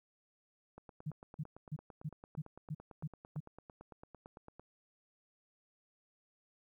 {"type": "click train", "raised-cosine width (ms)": 1, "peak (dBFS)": -37, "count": 35, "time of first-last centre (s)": [0.78, 4.596], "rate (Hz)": 8.91}
{"type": "tone bursts", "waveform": "sine", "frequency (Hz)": 152.5, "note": "D#3", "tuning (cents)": -34, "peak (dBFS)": -36, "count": 8, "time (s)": [1.06, 3.404], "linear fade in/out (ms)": 10, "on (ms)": 48, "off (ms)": 280}
{"effects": ["13-bit"]}